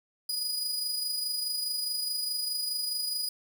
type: tone with amplitude modulation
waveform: sawtooth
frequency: 4931 Hz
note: D#8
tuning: 16 cents flat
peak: -25 dBFS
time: 0.29-3.29 s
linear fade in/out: 5 ms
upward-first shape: sine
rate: 24.8 Hz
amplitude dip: 40%
effects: none